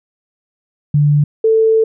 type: tone pair in turn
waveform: sine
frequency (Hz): 146.83 / 443.9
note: D3 / A4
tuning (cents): 0 / +15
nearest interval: octave + perfect fifth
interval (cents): 1915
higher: second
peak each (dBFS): -8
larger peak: neither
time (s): 0.94-1.24 / 1.44-1.84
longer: second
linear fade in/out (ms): 5
effects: none